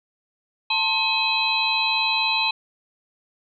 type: tone cluster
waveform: sine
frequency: 887 / 1059 / 2547 / 3216 / 3988 Hz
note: A5 / C6 / D#7 / G7 / B7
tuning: +14 / +21 / +40 / +44 / +16 cents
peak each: -26 / -32 / -23 / -32 / -23 dBFS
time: 0.7-2.51 s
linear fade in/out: 5 ms
effects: none